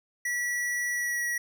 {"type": "tone with pitch glide", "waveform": "square", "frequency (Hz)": [1943, 1922.9], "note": ["B6", "B6"], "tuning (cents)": [-29, -47], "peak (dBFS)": -28, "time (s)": [0.25, 1.38], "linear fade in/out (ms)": 5, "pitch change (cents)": -18, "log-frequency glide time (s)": [0.92, 1.24], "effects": []}